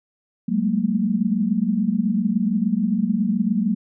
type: tone cluster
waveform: sine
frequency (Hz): 184.6 / 203.7 / 214.3 / 230.7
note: F#3 / G#3 / A3 / A#3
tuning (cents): -4 / -33 / -45 / -18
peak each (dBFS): -24 / -22 / -28 / -22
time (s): 0.48-3.75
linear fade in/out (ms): 10
effects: none